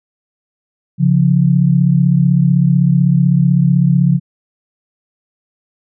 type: tone pair together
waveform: sine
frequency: 138.73 / 174.61 Hz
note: C#3 / F3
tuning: +2 / 0 cents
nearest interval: major third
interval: 398 cents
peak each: -11 dBFS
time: 0.98-4.2 s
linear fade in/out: 50 ms
effects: none